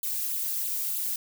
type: noise with flanger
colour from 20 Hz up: violet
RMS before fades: -30 dBFS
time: 0.03-1.16 s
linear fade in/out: 2 ms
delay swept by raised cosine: 0.26 to 2.56 ms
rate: 3.2 Hz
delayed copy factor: +1
effects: none